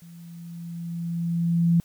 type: tone with level ramp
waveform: sine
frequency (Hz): 169.4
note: E3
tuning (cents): +48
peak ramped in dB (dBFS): -43 to -15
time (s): 0.02-1.8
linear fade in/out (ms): 0
effects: white hiss -58 dBFS RMS until 1.84 s